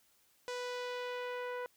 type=tone with low-pass filter sweep; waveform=sawtooth; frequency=493.9 Hz; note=B4; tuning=in tune; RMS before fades=-40 dBFS; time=0.48-1.66 s; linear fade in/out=0 ms; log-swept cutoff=6700 to 1700 Hz; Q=1.1; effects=white hiss -70 dBFS RMS until 1.76 s